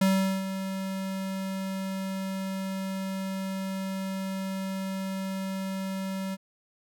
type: tone with ADSR envelope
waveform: square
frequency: 191.7 Hz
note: G3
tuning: 38 cents flat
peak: -20 dBFS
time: 0.01-6.37 s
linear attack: 7 ms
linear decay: 410 ms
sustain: -11 dB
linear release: 36 ms
effects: none

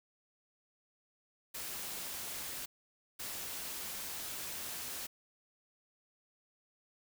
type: noise bursts at uneven times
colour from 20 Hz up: white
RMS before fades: -42 dBFS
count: 2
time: 1.54-2.66 / 3.19-5.07 s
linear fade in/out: 10 ms
effects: none

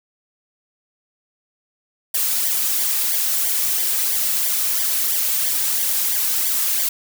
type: noise with flanger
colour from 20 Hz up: blue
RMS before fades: -20 dBFS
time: 2.14-6.89 s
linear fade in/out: 5 ms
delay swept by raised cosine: 0.74 to 2.94 ms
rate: 3 Hz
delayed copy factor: -0.75
effects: none

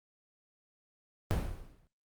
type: noise with exponential decay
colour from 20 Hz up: brown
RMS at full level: -26 dBFS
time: 1.31-1.87 s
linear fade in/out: 0 ms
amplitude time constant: 120 ms
effects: Opus 32 kbps

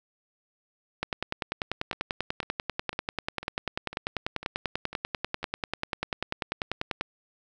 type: two click trains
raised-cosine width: 0.3 ms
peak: -23 / -12 dBFS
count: 8 / 62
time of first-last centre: 1.93-5.43 / 1.03-7.01 s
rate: 2 / 10.2 Hz
effects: none

